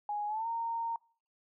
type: tone with pitch glide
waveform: sine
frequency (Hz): 830.6 to 921.6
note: G#5 to A#5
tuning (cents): 0 to -20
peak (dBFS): -32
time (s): 0.09-0.96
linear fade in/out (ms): 2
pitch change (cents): +180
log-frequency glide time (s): 0.27-0.47
effects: noise-tail reverb RT60 0.5 s tail -26 dB re dry